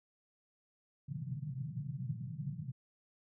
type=band-pass noise; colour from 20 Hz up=white; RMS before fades=-41 dBFS; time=1.08-2.72 s; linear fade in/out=5 ms; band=120 to 160 Hz; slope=48 dB/octave; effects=none